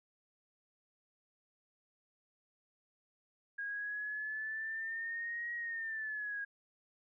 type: exponential two-way sweep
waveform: sine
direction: up then down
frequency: 1631 to 1900 to 1631 Hz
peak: -37 dBFS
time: 3.58-6.45 s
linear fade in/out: 10 ms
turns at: 5.54 s
effects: none